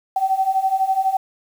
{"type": "beating tone pair", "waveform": "sine", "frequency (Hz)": [759, 771], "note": ["F#5", "G5"], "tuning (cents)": [44, -29], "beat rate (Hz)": 12, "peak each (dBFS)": [-21, -18], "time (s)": [0.16, 1.17], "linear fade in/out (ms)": 5, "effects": ["7-bit"]}